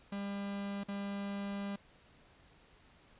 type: tone with dropouts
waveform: 45% pulse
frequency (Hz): 200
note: G3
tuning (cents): +35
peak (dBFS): -37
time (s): 0.12-1.76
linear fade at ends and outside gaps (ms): 5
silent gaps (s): 0.836-0.884
effects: pink hiss -63 dBFS RMS until 3.19 s + resampled to 8000 Hz